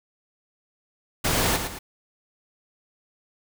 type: noise with echo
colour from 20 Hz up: pink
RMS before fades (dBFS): -23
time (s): 1.24-1.57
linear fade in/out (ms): 10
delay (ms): 110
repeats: 2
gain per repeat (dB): -7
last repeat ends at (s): 1.79
effects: none